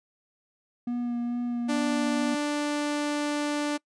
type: tone with vibrato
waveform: triangle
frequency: 240.4 Hz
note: B3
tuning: 46 cents flat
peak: -25 dBFS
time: 0.87-2.35 s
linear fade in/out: 5 ms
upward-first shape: sine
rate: 2.3 Hz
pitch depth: 14 cents each way
type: tone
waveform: sawtooth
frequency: 294 Hz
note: D4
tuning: 2 cents sharp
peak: -22 dBFS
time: 1.68-3.78 s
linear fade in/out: 20 ms
effects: noise-tail reverb RT60 0.1 s tail -24 dB re dry + resampled to 22050 Hz